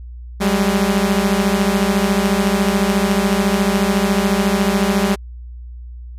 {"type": "beating tone pair", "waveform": "sawtooth", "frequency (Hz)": [191.4, 205.4], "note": ["G3", "G#3"], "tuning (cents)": [-41, -19], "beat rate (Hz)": 14, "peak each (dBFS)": -13, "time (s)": [0.4, 5.16], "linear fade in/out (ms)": 20, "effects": ["added 60 Hz sine -30 dBFS peak until 6.18 s", "resampled to 32000 Hz"]}